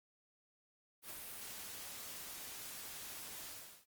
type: noise with ADSR envelope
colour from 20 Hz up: white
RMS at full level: -45 dBFS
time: 1.02-3.86 s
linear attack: 84 ms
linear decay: 7 ms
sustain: -3 dB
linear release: 400 ms
effects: Opus 32 kbps